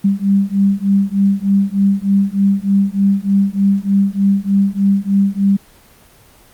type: beating tone pair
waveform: sine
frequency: 196 / 199.3 Hz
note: G3 / G3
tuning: 0 / +29 cents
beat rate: 3.3 Hz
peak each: -14 dBFS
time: 0.04-5.57 s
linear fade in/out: 10 ms
effects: pink hiss -46 dBFS RMS until 6.53 s + Opus 24 kbps